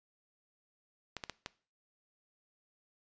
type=clicks; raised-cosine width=0.2 ms; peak=-21 dBFS; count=4; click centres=1.167 / 1.238 / 1.297 / 1.461 s; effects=noise-tail reverb RT60 0.4 s tail -20 dB re dry + resampled to 16000 Hz